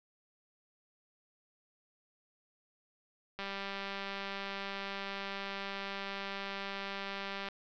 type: click train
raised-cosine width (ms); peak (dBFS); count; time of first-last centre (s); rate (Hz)
0.3; -24; 808; 3.39-7.486; 197
effects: resampled to 16000 Hz + 11-bit